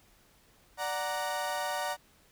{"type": "chord", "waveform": "30% pulse", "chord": "D augmented", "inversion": "none", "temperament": "equal", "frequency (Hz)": [587.3, 740, 932.3], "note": ["D5", "F#5", "A#5"], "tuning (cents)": [0, 0, 0], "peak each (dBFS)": [-34, -33, -33], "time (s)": [0.77, 1.97], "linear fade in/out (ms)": 50, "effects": ["pink hiss -63 dBFS RMS until 2.31 s"]}